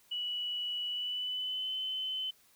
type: tone with pitch glide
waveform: sine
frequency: 2943 to 3047 Hz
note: F#7 to G7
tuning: -10 to -50 cents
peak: -33 dBFS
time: 0.11-2.31 s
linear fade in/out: 10 ms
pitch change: +60 cents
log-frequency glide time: 0.86-1.73 s
effects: white hiss -65 dBFS RMS until 2.55 s